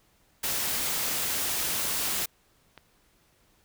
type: noise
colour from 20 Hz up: white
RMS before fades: -29 dBFS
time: 0.43-2.26 s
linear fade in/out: 10 ms
type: clicks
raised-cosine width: 0.3 ms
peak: -29 dBFS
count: 2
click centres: 1.377 / 2.777 s
effects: pink hiss -65 dBFS RMS until 3.64 s